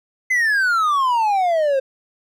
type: exponential sweep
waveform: triangle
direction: down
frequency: 2071 to 523.3 Hz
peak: -13 dBFS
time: 0.3-1.8 s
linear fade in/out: 10 ms
effects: none